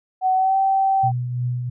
sine tone with pitch glide, 750 to 774.2 Hz, F#5 to G5, +23 to -22 cents, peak -15 dBFS, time 0.21-1.12 s, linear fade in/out 50 ms, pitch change +55 cents, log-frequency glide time 0.34-0.57 s
sine tone with tremolo, 123.47 Hz, B2, in tune, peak -19 dBFS, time 1.03-1.7 s, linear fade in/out 10 ms, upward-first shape triangle, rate 2.9 Hz, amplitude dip 45%
effects none

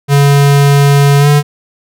square tone with pitch glide, 141.6 to 145.92 Hz, C#3 to D3, +37 to -11 cents, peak -5 dBFS, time 0.08-1.43 s, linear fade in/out 50 ms, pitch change +52 cents, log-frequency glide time 1.19-1.28 s, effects none

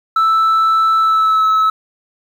sine tone with pitch glide, 1319 to 1297.1 Hz, E6 to E6, +1 to -28 cents, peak -7 dBFS, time 0.16-1.7 s, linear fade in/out 5 ms, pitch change -29 cents, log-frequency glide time 0.99-1.44 s, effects tanh soft clip ceiling -9 dBFS + 7-bit

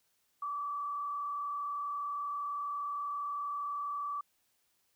sine tone with frequency modulation, 1156 Hz, D6, 28 cents flat, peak -34 dBFS, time 0.42-4.21 s, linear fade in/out 5 ms, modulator 32.5 Hz, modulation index 0.72, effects white hiss -75 dBFS RMS until 4.95 s

